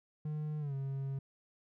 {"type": "tone with pitch glide", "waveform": "triangle", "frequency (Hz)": [152, 136.2], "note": ["D#3", "C#3"], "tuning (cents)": [-40, -30], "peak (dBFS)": -33, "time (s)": [0.25, 1.19], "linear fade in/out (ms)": 5, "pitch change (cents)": -190, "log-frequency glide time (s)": [0.59, 0.74], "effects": []}